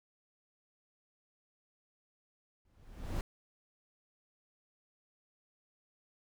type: noise with exponential growth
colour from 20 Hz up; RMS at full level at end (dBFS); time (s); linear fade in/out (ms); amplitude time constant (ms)
brown; -31; 2.65-3.21; 2; 120
effects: none